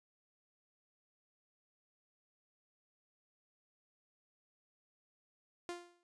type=tone with exponential decay; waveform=sawtooth; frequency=349.2 Hz; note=F4; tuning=in tune; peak=-34 dBFS; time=5.69-6.03 s; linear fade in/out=0 ms; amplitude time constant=73 ms; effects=noise-tail reverb RT60 0.1 s tail -25 dB re dry + resampled to 22050 Hz